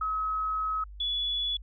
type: tone pair in turn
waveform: sine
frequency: 1280 / 3417 Hz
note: D#6 / G#7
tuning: +49 / +49 cents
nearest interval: octave + perfect fourth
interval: 1700 cents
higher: second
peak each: -27 dBFS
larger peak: neither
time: 0.01-0.84 / 1-1.57 s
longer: first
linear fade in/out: 5 ms
effects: added 50 Hz sine -42 dBFS peak until 1.62 s